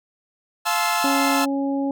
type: chord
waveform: sawtooth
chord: F major seventh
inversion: none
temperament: equal with one note detuned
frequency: 698.5 / 865.4 / 1046.5 / 1318.5 Hz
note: F5 / A5 / C6 / E6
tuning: 0 / -29 / 0 / 0 cents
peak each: -22 / -20 / -23 / -21 dBFS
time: 0.65-1.46 s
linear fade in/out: 20 ms
type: harmonic tone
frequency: 276.4 Hz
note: C#4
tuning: 5 cents flat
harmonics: 1 / 2 / 3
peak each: -21 / -29 / -32 dBFS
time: 1.04-1.91 s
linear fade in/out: 2 ms
effects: none